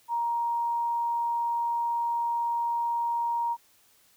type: tone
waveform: sine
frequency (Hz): 939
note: A#5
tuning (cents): +12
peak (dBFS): -25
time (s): 0.08-3.57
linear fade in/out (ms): 50
effects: white hiss -62 dBFS RMS until 4.16 s